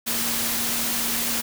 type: tone in noise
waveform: sine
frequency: 233.1 Hz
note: A#3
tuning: in tune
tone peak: -34 dBFS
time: 0.06-1.42 s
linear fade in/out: 20 ms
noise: white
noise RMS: -25 dBFS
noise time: 0.06-1.42 s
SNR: -12 dB
effects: none